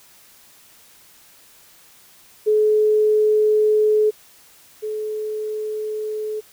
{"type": "tone pair in turn", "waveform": "sine", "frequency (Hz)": [427.2, 429.1], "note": ["G#4", "A4"], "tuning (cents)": [49, -43], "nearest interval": "unison", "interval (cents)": 8, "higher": "second", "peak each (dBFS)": [-13, -23], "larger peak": "first", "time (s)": [[2.46, 4.11], [4.82, 6.41]], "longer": "first", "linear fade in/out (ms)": 20, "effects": ["white hiss -50 dBFS RMS until 6.52 s"]}